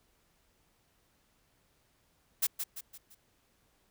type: noise with echo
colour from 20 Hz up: blue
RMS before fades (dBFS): -28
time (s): 2.42-2.47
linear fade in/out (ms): 10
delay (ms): 170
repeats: 4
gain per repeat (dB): -7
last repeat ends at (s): 3.15
effects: pink hiss -71 dBFS RMS until 3.9 s